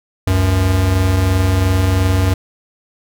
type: tone pair together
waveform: square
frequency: 70.9 / 93.79 Hz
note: C#2 / F#2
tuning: +40 / +24 cents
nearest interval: perfect fourth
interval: 484 cents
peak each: -20 / -13 dBFS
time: 0.27-2.34 s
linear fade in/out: 5 ms
effects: none